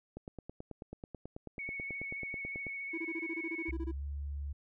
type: click train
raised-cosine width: 2 ms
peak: -30 dBFS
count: 24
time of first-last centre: 0.17-2.667 s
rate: 9.21 Hz
type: tone with vibrato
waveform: sine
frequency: 2217 Hz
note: C#7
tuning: in tune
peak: -38 dBFS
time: 1.59-3.71 s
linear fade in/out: 2 ms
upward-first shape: square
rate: 14 Hz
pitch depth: 13 cents each way
type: tone bursts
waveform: triangle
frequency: 329.6 Hz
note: E4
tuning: in tune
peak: -34 dBFS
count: 14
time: 2.93-3.916 s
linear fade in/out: 10 ms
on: 50 ms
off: 22 ms
type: tone with pitch glide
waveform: sine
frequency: 65.4 to 71.32 Hz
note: C2 to C#2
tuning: 0 to +50 cents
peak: -36 dBFS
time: 3.68-4.53 s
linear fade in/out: 10 ms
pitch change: +150 cents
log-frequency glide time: 3.83-4.04 s
effects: none